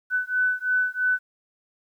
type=beating tone pair; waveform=sine; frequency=1499 / 1502 Hz; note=F#6 / F#6; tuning=+22 / +26 cents; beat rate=3 Hz; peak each=-24 dBFS; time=0.1-1.19 s; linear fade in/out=50 ms; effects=10-bit